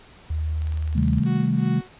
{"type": "tone with pitch glide", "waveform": "sine", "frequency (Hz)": [77.78, 76.8], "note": ["D#2", "D#2"], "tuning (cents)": [0, -22], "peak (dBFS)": -22, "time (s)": [0.3, 1.2], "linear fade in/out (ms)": 5, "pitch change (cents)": -22, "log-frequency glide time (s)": [0.86, 0.92]}
{"type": "click train", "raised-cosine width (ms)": 0.2, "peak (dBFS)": -27, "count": 13, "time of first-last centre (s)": [0.62, 1.235], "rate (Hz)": 19.5}
{"type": "chord", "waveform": "sine", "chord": "A half-diminished seventh", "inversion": "first", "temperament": "just", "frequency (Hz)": [132, 158.4, 198, 220], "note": ["C3", "Eb3", "G3", "A3"], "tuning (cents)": [16, 31, 18, 0], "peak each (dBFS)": -24, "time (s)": [0.95, 1.81], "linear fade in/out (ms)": 10}
{"type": "tone with tremolo", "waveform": "sawtooth", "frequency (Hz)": 370, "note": "F#4", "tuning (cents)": 0, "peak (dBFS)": -29, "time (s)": [1.25, 1.89], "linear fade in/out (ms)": 20, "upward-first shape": "sine", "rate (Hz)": 2.7, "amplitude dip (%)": 85}
{"effects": ["pink hiss -49 dBFS RMS until 1.99 s", "resampled to 8000 Hz"]}